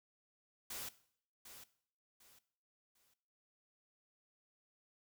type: noise with echo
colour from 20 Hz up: white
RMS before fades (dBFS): -45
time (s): 0.7-0.89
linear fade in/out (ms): 5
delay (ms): 750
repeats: 3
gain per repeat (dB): -10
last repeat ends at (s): 3.14
effects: noise-tail reverb RT60 0.6 s tail -17 dB re dry